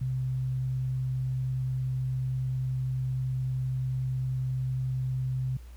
sine tone, 129.4 Hz, C3, 19 cents flat, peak -27 dBFS, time 0.01-5.57 s, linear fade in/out 5 ms, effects added 60 Hz sine -43 dBFS peak until 5.76 s + pink hiss -60 dBFS RMS until 5.76 s

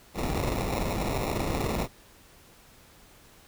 pink noise with sample-and-hold, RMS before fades -29 dBFS, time 0.14-1.88 s, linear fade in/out 50 ms, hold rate 1575 Hz, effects pink hiss -55 dBFS RMS until 3.47 s

